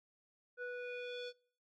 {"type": "tone with low-pass filter sweep", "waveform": "square", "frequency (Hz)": 491.1, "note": "B4", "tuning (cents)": -10, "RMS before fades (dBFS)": -44, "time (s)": [0.57, 1.33], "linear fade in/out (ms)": 50, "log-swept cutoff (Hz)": [1500, 4300], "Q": 3.5, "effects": ["noise-tail reverb RT60 0.5 s tail -24 dB re dry"]}